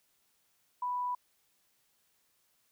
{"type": "tone", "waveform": "sine", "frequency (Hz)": 987.8, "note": "B5", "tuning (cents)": 0, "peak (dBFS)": -31, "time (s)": [0.82, 1.15], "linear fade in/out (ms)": 5, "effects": ["white hiss -73 dBFS RMS until 2.71 s"]}